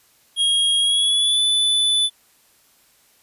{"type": "tone with pitch glide", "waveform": "square", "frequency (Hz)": [3274, 3489], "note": ["G#7", "A7"], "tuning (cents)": [-25, -15], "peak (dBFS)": -16, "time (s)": [0.36, 2.1], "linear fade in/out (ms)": 50, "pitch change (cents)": 110, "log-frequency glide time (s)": [0.79, 1.4], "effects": ["white hiss -57 dBFS RMS until 3.22 s", "resampled to 32000 Hz"]}